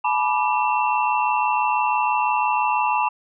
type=tone cluster; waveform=sine; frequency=855 / 981 / 1180 / 2697 Hz; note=A5 / B5 / D6 / E7; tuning=-50 / -12 / +8 / +39 cents; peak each=-22 / -21 / -27 / -27 dBFS; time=0.04-3.09 s; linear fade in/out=10 ms; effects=none